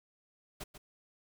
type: noise with echo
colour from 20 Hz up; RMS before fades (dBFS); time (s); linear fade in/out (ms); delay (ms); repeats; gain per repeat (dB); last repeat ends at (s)
pink; -42; 0.6-0.64; 10; 140; 1; -9; 0.78
effects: none